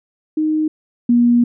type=tone pair in turn; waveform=sine; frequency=310 / 239.5 Hz; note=D#4 / A#3; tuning=-6 / +47 cents; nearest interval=major third; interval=447 cents; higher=first; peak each=-14 / -9 dBFS; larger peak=second; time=0.37-0.68 / 1.09-1.44 s; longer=second; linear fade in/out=5 ms; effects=none